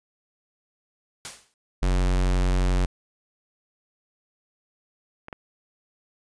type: noise with exponential decay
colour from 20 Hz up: white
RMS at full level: -32 dBFS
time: 1.25-1.54 s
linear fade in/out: 1 ms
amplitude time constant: 63 ms
type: tone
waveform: square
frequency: 45.72 Hz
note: F#1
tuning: 20 cents flat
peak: -20 dBFS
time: 1.82-2.86 s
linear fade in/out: 10 ms
type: clicks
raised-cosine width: 0.5 ms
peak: -23 / -20 dBFS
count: 2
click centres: 5.284 / 5.328 s
effects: resampled to 22050 Hz